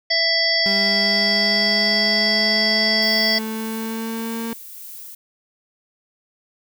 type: harmonic tone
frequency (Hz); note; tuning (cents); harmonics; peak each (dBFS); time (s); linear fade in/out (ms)
663; E5; +10; 1 / 3 / 5 / 7 / 8; -25 / -21 / -28 / -20 / -22; 0.1-3.39; 10
type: exponential sweep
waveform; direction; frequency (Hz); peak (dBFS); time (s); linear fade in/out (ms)
35% pulse; up; 197.6 to 229.3; -23; 0.66-4.53; 0
type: noise with tremolo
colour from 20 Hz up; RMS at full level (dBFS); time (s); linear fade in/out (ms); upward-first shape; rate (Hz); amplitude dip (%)
violet; -36; 3.02-5.15; 5; triangle; 1.7; 25
effects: none